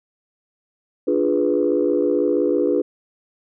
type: chord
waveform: sine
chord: D diminished seventh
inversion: none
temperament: equal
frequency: 293.7 / 349.2 / 415.3 / 493.9 Hz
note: D4 / F4 / Ab4 / Cb5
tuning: 0 / 0 / 0 / 0 cents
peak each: -21 dBFS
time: 1.07-2.82 s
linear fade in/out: 10 ms
effects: tanh soft clip ceiling -7 dBFS